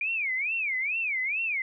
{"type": "tone with vibrato", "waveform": "sine", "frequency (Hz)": 2344, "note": "D7", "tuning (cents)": -4, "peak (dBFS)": -26, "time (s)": [0.01, 1.62], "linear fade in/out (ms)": 2, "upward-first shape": "sine", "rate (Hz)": 2.3, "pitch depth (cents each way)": 260, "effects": []}